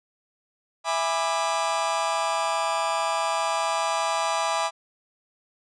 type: chord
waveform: 40% pulse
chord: E dominant seventh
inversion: none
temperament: just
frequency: 659.3 / 824.1 / 988.9 / 1186.7 Hz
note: E5 / G#5 / B5 / D6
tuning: 0 / -14 / +2 / +18 cents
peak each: -28 dBFS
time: 0.84-4.71 s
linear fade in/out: 50 ms
effects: resampled to 22050 Hz